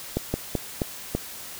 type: slowing click train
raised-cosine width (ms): 2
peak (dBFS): -10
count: 5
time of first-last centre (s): 0.17-1.15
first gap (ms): 170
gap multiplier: 1.25
effects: white hiss -39 dBFS RMS until 1.59 s